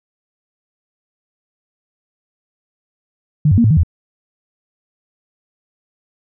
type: tone with pitch steps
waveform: sine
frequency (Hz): 150.7 / 95 / 233.6 / 109 / 158.2 / 84.1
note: D3 / F#2 / A#3 / A2 / D#3 / E2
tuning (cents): +45 / +46 / +4 / -16 / +29 / +35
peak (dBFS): -8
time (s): 3.45-3.834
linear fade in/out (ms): 5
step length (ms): 64
effects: none